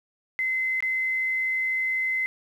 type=tone with dropouts; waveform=sine; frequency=2054 Hz; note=C7; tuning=33 cents flat; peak=-23 dBFS; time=0.39-2.26 s; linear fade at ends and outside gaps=0 ms; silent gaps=0.805-0.825 s; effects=9-bit